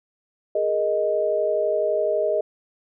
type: chord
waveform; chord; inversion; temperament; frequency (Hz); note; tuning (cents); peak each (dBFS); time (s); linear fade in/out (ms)
sine; Ab suspended second; none; just; 415.3 / 467.2 / 623; Ab4 / Bb4 / Eb5; 0 / +4 / +2; -25 / -27 / -21; 0.55-2.41; 5
effects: none